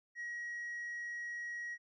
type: tone with tanh clipping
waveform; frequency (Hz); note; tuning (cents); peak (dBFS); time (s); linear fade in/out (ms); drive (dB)
sine; 1902; A#6; +34; -40; 0.15-1.78; 50; 1
effects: none